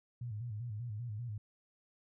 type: tone with vibrato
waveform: sine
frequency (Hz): 112.7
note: A2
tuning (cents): +42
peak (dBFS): -38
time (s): 0.21-1.38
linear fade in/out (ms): 5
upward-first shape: square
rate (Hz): 5.1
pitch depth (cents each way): 120
effects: none